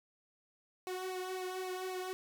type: tone with flanger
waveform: sawtooth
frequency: 370.6 Hz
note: F#4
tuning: 3 cents sharp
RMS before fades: -40 dBFS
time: 0.87-2.13 s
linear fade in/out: 0 ms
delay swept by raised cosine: 0.59 to 2.29 ms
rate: 3.8 Hz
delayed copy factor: -0.8
effects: none